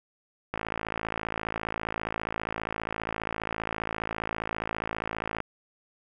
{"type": "click train", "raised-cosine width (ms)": 0.5, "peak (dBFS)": -15, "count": 268, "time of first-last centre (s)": [0.54, 5.403], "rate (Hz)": 54.9, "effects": []}